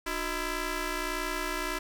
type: ring-modulated tone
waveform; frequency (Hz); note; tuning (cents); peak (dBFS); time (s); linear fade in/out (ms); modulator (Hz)
10% pulse; 329.6; E4; 0; -19; 0.06-1.79; 10; 690
effects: none